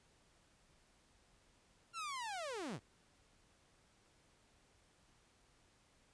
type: linear sweep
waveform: sawtooth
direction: down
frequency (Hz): 1396.9 to 79.9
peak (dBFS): -38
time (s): 1.93-2.8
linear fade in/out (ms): 50
effects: pink hiss -71 dBFS RMS until 6.13 s + resampled to 22050 Hz